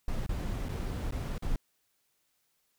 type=noise with dropouts; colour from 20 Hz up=brown; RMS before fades=-33 dBFS; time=0.08-1.56 s; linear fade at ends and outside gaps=2 ms; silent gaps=0.264-0.292 / 0.686-0.691 / 1.109-1.122 / 1.381-1.423 s; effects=white hiss -75 dBFS RMS until 2.78 s